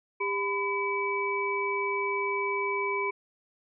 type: tone cluster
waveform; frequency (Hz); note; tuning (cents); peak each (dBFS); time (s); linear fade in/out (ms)
sine; 400.9 / 1007 / 2290; G4 / B5 / D7; +39 / +33 / -44; -31; 0.2-3.11; 10
effects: none